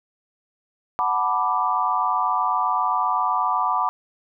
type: chord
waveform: sine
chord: B minor seventh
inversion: second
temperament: equal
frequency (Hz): 740 / 880 / 987.8 / 1174.7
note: F#5 / A5 / B5 / D6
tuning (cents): 0 / 0 / 0 / 0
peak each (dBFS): -26 / -27 / -23 / -23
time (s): 0.99-3.89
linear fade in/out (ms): 0
effects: none